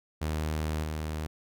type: tone with level steps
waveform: sawtooth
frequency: 77.5 Hz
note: D#2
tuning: 6 cents flat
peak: -25 / -28 dBFS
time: 0.21-1.27 s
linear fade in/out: 10 ms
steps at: 0.83 s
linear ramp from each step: 10 ms
effects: none